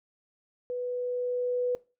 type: tone with level ramp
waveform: sine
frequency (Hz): 493.9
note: B4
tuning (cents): 0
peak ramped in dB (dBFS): -30 to -24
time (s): 0.7-1.75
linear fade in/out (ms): 0
effects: noise-tail reverb RT60 0.3 s tail -21 dB re dry